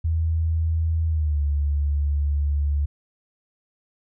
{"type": "tone with pitch glide", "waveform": "sine", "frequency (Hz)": [81.1, 72.25], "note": ["E2", "D2"], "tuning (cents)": [-28, -28], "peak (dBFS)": -19, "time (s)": [0.04, 2.86], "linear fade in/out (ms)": 10, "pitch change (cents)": -200, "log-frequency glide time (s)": [1.07, 1.41], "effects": []}